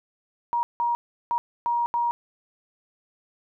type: tone bursts at uneven times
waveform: sine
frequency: 948 Hz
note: A#5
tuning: 29 cents sharp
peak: -21 dBFS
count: 5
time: 0.53-0.63 / 0.8-0.95 / 1.31-1.38 / 1.66-1.86 / 1.94-2.11 s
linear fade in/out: 0 ms
effects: none